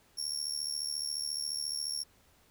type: tone with amplitude modulation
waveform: 30% pulse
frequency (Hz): 5500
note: F8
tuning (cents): -27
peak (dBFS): -26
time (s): 0.17-2.04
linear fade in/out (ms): 20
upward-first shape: sine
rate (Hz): 74.3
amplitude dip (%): 80
effects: pink hiss -65 dBFS RMS until 2.5 s